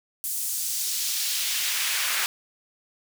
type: noise with high-pass filter sweep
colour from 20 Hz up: pink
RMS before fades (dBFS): -27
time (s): 0.24-2.26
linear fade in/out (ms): 0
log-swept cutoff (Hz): 9400 to 1500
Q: 1
effects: none